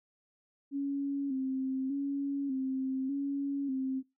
sine tone with vibrato, 271.5 Hz, C#4, 36 cents flat, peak -30 dBFS, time 0.71-4.03 s, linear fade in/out 50 ms, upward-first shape square, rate 0.84 Hz, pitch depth 50 cents each way, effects noise-tail reverb RT60 0.2 s tail -18 dB re dry

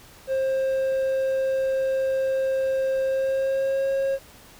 triangle tone with pitch glide, 531 to 542.2 Hz, C5 to C#5, +25 to -38 cents, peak -19 dBFS, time 0.27-4.19 s, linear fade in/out 50 ms, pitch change +37 cents, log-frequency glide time 3.05-3.89 s, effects pink hiss -49 dBFS RMS until 4.59 s

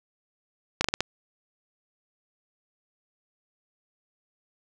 slowing click train, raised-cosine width 0.2 ms, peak -6 dBFS, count 5, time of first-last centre 0.81-1.006 s, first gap 34 ms, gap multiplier 1.25, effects none

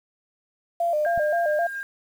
sine tone with vibrato, 643 Hz, E5, 43 cents flat, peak -20 dBFS, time 0.8-1.67 s, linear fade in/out 5 ms, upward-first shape square, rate 3.8 Hz, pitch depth 110 cents each way
sine tone with tremolo, 1609 Hz, G6, 45 cents sharp, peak -28 dBFS, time 1.05-1.83 s, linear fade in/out 0 ms, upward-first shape sine, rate 7.2 Hz, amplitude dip 30%
click, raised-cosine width 5 ms, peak -25 dBFS, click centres 1.177 s
effects 8-bit

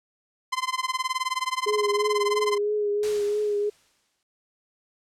sawtooth tone with tremolo, 1032 Hz, C6, 24 cents flat, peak -18 dBFS, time 0.52-2.58 s, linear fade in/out 10 ms, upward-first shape sine, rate 19 Hz, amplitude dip 95%
sine tone with vibrato, 416 Hz, G#4, 3 cents sharp, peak -22 dBFS, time 1.66-3.7 s, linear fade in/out 10 ms, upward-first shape triangle, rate 3 Hz, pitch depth 33 cents each way
white noise with exponential decay, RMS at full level -34 dBFS, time 3.03-4.23 s, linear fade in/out 2 ms, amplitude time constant 260 ms
effects low-pass 8000 Hz 12 dB/octave

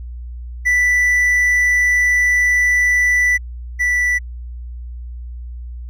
triangle tone pair in turn, 1975.5 / 1968.3 Hz, B6 / B6, 0 / -6 cents, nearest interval unison, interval 6 cents, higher first, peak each -10 / -12 dBFS, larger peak first, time 0.65-3.38 / 3.79-4.19 s, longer first, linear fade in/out 20 ms, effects added 60 Hz sine -27 dBFS peak until 5.89 s

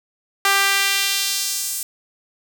sawtooth tone with high-pass filter sweep, 394.5 Hz, G4, 11 cents sharp, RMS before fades -20 dBFS, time 0.45-1.83 s, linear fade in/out 2 ms, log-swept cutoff 1200 to 8900 Hz, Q 1.1, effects none

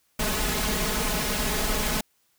pink noise with comb filter, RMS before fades -26 dBFS, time 0.19-2.01 s, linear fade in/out 5 ms, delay 4.7 ms, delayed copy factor +1, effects white hiss -68 dBFS RMS until 2.38 s

